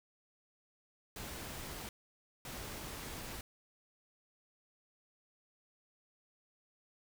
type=noise bursts at uneven times; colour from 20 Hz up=pink; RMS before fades=-45 dBFS; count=2; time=1.16-1.89 / 2.45-3.41 s; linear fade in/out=2 ms; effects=none